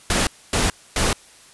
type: noise bursts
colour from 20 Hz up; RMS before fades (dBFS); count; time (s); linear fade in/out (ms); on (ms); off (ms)
pink; -19; 3; 0.1-1.13; 2; 170; 260
effects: white hiss -48 dBFS RMS until 1.53 s + resampled to 24000 Hz